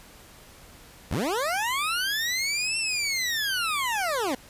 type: linear two-way sweep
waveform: 20% pulse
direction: up then down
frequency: 51.91 to 2719 to 238 Hz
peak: -20 dBFS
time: 1.11-4.35 s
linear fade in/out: 5 ms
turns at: 2.78 s
effects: pink hiss -50 dBFS RMS until 4.49 s + resampled to 32000 Hz